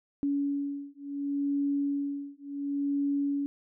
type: beating tone pair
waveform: sine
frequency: 282.3 / 283 Hz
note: C#4 / C#4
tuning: +32 / +36 cents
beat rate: 0.7 Hz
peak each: -31 dBFS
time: 0.23-3.46 s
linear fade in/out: 0 ms
effects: none